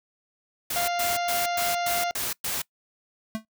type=noise bursts; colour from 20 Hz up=white; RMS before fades=-29 dBFS; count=7; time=0.7-2.62 s; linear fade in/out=5 ms; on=180 ms; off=110 ms
type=harmonic tone; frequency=698.5 Hz; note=F5; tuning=in tune; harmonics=1 / 2 / 3 / 4 / 5 / 6 / 7 / 8 / 9; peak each=-26 / -35 / -36 / -39 / -42 / -41 / -47 / -44 / -46 dBFS; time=0.76-2.11 s; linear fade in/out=0 ms
type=tone with exponential decay; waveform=square; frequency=220 Hz; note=A3; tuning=in tune; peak=-24 dBFS; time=3.35-3.45 s; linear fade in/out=0 ms; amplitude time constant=20 ms
effects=noise-tail reverb RT60 0.1 s tail -23 dB re dry